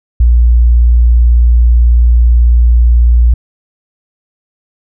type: tone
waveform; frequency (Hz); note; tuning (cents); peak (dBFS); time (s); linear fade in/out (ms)
sine; 59.1; A#1; +24; -3; 0.2-3.34; 5
effects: none

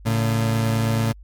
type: tone pair together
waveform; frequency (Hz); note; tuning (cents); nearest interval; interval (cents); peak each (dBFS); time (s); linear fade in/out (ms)
30% pulse; 112.39 / 141.6; A2 / C#3; +37 / +37; major third; 400; -16 / -25; 0.05-1.13; 20
effects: added 50 Hz sine -40 dBFS peak until 1.23 s + MP3 96 kbps

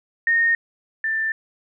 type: tone pair in turn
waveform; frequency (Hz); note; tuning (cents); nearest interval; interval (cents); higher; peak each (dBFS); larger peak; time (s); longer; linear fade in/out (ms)
sine; 1845 / 1777.6; A#6 / A6; -18 / +17; minor second; 65; first; -15 / -20; first; 0.27-0.55 / 1.04-1.32; neither; 2
effects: none

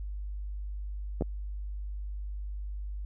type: clicks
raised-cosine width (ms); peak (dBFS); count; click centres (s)
2; -17; 2; 1.21 / 1.222
effects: added 50 Hz sine -34 dBFS peak until 3.05 s

